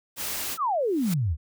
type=noise; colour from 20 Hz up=white; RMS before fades=-31 dBFS; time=0.16-0.58 s; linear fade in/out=50 ms
type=exponential sweep; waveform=sine; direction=down; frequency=1385 to 68.2 Hz; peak=-22 dBFS; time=0.57-1.37 s; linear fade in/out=50 ms
type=noise with exponential growth; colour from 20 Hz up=white; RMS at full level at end=-32 dBFS; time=0.79-1.14 s; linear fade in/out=5 ms; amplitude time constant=74 ms
effects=none